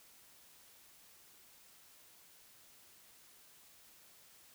silence, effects white hiss -62 dBFS RMS until 4.54 s

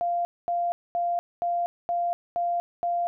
sine tone bursts, 695 Hz, F5, 9 cents flat, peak -23 dBFS, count 7, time 0.01-3.07 s, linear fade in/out 0 ms, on 240 ms, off 230 ms, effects none

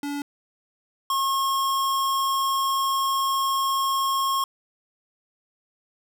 square tone pair in turn, 286.8 / 1082.8 Hz, D4 / C#6, -41 / -41 cents, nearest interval octave + major seventh, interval 2300 cents, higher second, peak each -28 / -22 dBFS, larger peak second, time 0.03-0.22 / 1.1-4.44 s, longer second, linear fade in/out 2 ms, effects none

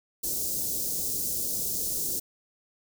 white band-stop noise, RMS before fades -30 dBFS, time 0.23-2.2 s, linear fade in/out 10 ms, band 500 to 5300 Hz, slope 24 dB/octave, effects none

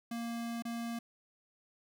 square tone with dropouts, 233.1 Hz, A#3, in tune, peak -37 dBFS, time 0.11-0.99 s, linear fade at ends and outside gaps 5 ms, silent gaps 0.623-0.651 s, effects none

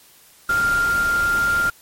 sine tone in noise, 1396.9 Hz, F6, in tune, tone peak -16 dBFS, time 0.49-1.7 s, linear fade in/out 5 ms, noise pink, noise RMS -30 dBFS, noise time 0.49-1.7 s, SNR +11 dB, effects white hiss -50 dBFS RMS until 1.81 s + MP3 64 kbps

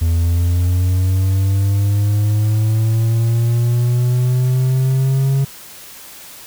triangle linear sweep, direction up, 82.41 to 137.1 Hz, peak -10 dBFS, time 0.01-5.45 s, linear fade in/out 10 ms, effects white hiss -37 dBFS RMS until 6.46 s

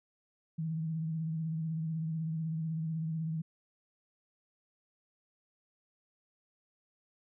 sine tone with vibrato, 160.5 Hz, E3, 46 cents flat, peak -32 dBFS, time 0.58-3.42 s, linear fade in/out 10 ms, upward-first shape triangle, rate 16 Hz, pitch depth 52 cents each way, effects none

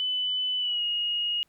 sine tone with pitch glide, 3001 to 2874 Hz, F#7 to F7, +24 to +49 cents, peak -25 dBFS, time 0-1.43 s, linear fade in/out 0 ms, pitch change -75 cents, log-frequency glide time 0.58-0.83 s, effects pink hiss -70 dBFS RMS until 1.48 s

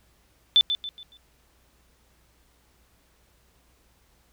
sine tone with echo, 3520 Hz, A7, in tune, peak -13 dBFS, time 0.56-0.61 s, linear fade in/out 0 ms, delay 140 ms, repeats 4, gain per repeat -9 dB, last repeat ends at 1.17 s, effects added 60 Hz sine -64 dBFS peak until 4.32 s + pink hiss -64 dBFS RMS until 4.32 s

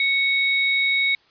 sine tone pair together, 2217 / 3784 Hz, C#7 / A#7, 0 / +25 cents, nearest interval major sixth, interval 925 cents, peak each -18 / -25 dBFS, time 0-1.15 s, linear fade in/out 2 ms, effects white hiss -58 dBFS RMS until 1.3 s + resampled to 11025 Hz

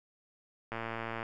click train, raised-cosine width 0.5 ms, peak -22 dBFS, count 59, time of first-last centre 0.72-1.229 s, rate 114 Hz, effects none

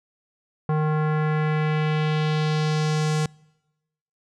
square tone with low-pass filter sweep, 153.9 Hz, D#3, 19 cents flat, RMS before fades -22 dBFS, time 0.69-3.26 s, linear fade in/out 2 ms, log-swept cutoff 1100 to 7800 Hz, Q 1.5, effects noise-tail reverb RT60 1.0 s tail -26 dB re dry

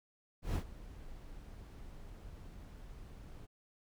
brown noise with ADSR envelope, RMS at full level -32 dBFS, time 0.42-3.47 s, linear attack 130 ms, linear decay 87 ms, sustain -18 dB, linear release 24 ms, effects none

